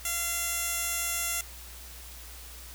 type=tone with band-pass filter; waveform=15% pulse; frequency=686 Hz; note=F5; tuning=31 cents flat; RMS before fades=-31 dBFS; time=0.05-1.41 s; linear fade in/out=2 ms; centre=11000 Hz; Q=0.91; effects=added 60 Hz sine -46 dBFS peak until 2.74 s + white hiss -47 dBFS RMS until 2.74 s